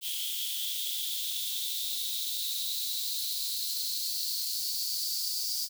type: noise with high-pass filter sweep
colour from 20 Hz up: blue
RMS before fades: -33 dBFS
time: 0.01-5.69 s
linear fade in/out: 50 ms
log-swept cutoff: 3200 to 4800 Hz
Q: 8.4
effects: none